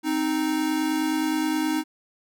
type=tone pair together; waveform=square; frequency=261.5 / 311 Hz; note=C4 / D#4; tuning=-1 / -1 cents; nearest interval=minor third; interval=300 cents; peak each=-29 / -24 dBFS; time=0.03-1.84 s; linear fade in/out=50 ms; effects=none